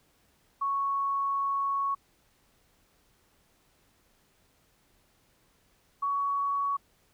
sine tone pair in turn, 1108.7 / 1122.2 Hz, C#6 / C#6, 0 / +21 cents, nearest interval unison, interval 21 cents, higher second, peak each -26 dBFS, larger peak neither, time 0.61-1.95 / 6.02-6.77 s, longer first, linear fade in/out 10 ms, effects pink hiss -67 dBFS RMS until 7.13 s

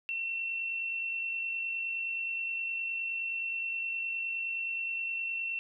sine tone with amplitude modulation, 2705 Hz, E7, 44 cents sharp, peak -30 dBFS, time 0.09-5.59 s, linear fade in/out 0 ms, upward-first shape sine, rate 49.6 Hz, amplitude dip 35%, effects none

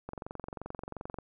click train, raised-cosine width 1 ms, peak -25 dBFS, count 26, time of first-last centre 0.09-1.186 s, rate 22.8 Hz, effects none

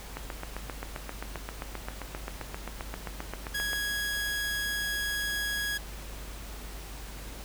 click train, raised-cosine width 0.5 ms, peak -20 dBFS, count 28, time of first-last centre 0.17-3.732 s, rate 7.58 Hz
sawtooth tone, 1661.2 Hz, G#6, in tune, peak -26 dBFS, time 3.54-5.78 s, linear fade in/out 10 ms
effects added 50 Hz sine -41 dBFS peak until 7.44 s + pink hiss -45 dBFS RMS until 7.44 s

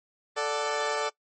20% pulse chord, D major, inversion second, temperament equal, 440 / 587.3 / 740 Hz, A4 / D5 / F#5, 0 / 0 / 0 cents, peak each -25 / -25 / -31 dBFS, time 0.36-1.1 s, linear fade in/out 20 ms, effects noise-tail reverb RT60 0.1 s tail -21 dB re dry + MP3 32 kbps

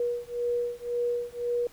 sine beating tone pair, 480 / 481.9 Hz, B4 / B4, -49 / -43 cents, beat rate 1.9 Hz, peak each -30 dBFS, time 0-1.67 s, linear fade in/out 2 ms, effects pink hiss -55 dBFS RMS until 1.72 s

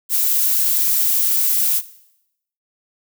violet noise, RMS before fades -17 dBFS, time 0.09-1.82 s, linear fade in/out 50 ms, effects noise-tail reverb RT60 0.8 s tail -17 dB re dry

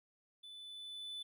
triangle tone with level ramp, 3496 Hz, A7, 12 cents flat, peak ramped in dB -49 to -40 dBFS, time 0.43-1.23 s, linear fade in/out 10 ms, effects none

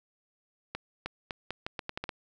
accelerating click train, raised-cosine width 0.3 ms, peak -18 dBFS, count 10, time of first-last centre 0.75-2.092 s, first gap 310 ms, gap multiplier 0.8, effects none

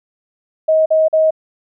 sine tone bursts, 632 Hz, D#5, 27 cents sharp, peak -9 dBFS, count 3, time 0.68-1.308 s, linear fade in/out 10 ms, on 180 ms, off 44 ms, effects none

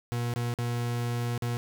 40% pulse tone with dropouts, 119.7 Hz, A#2, 46 cents sharp, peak -27 dBFS, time 0.12-1.57 s, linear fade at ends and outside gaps 0 ms, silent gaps 0.338-0.36 / 0.539-0.587 / 1.378-1.422 s, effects none

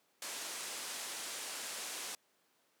white low-pass noise, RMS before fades -43 dBFS, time 0.22-2.15 s, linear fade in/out 2 ms, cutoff 10000 Hz, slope 24 dB/octave, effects pink hiss -73 dBFS RMS until 2.8 s + high-pass 300 Hz 12 dB/octave

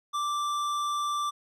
sine tone with tanh clipping, 1174 Hz, D6, 1 cent flat, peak -29 dBFS, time 0.13-1.31 s, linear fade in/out 20 ms, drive 15 dB, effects none

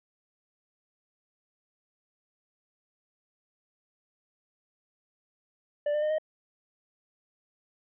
triangle tone with pitch steps, 587.3 / 598.9 / 610.8 / 622.9 Hz, D5 / D5 / D#5 / D#5, 0 / +34 / -32 / +2 cents, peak -23 dBFS, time 5.86-6.184 s, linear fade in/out 5 ms, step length 81 ms, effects resampled to 8000 Hz

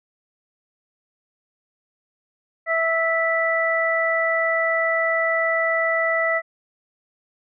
harmonic tone, 657 Hz, E5, 6 cents flat, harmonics 1 / 2 / 3, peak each -22 / -26 / -21 dBFS, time 2.66-6.42 s, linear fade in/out 50 ms, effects none

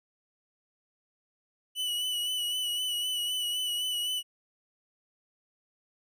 45% pulse tone with vibrato, 2960 Hz, F#7, in tune, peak -29 dBFS, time 1.75-4.23 s, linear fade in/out 50 ms, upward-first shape sine, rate 3.9 Hz, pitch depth 33 cents each way, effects resampled to 32000 Hz

